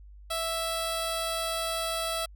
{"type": "tone with notch filter", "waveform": "10% pulse", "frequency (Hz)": 659.3, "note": "E5", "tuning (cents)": 0, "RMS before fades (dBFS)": -31, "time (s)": [0.3, 2.26], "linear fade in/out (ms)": 10, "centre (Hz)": 2200, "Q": 1.4, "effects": ["added 50 Hz sine -46 dBFS peak until 2.35 s"]}